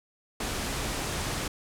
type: low-pass noise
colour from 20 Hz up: pink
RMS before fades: -32 dBFS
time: 0.4-1.48 s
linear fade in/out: 5 ms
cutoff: 11000 Hz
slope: 24 dB/octave
effects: none